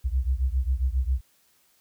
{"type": "beating tone pair", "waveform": "sine", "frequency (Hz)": [61.74, 69.14], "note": ["B1", "C#2"], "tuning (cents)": [0, -4], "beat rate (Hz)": 7.4, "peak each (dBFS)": [-24, -26], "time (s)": [0.04, 1.21], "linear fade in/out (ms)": 20, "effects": ["white hiss -64 dBFS RMS until 1.8 s"]}